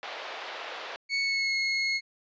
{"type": "band-pass noise", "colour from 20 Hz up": "pink", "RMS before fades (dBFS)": -39, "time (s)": [0.03, 0.96], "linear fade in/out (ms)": 0, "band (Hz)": [510, 4100], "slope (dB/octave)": 24}
{"type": "tone with pitch glide", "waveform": "30% pulse", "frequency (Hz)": [2217, 2166], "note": ["C#7", "C#7"], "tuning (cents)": [0, -41], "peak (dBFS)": -23, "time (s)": [1.09, 2.01], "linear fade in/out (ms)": 50, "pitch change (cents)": -41, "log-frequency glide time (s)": [1.2, 1.56]}
{"effects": ["resampled to 16000 Hz"]}